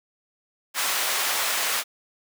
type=high-pass noise; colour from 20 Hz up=pink; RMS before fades=-25 dBFS; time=0.74-1.84 s; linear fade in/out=50 ms; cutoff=960 Hz; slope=12 dB/octave; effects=none